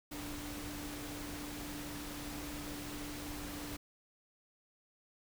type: tone in noise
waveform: sine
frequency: 293.7 Hz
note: D4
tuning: in tune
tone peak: -45 dBFS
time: 0.11-3.77 s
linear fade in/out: 10 ms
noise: pink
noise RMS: -45 dBFS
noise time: 0.11-3.77 s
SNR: -3 dB
effects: none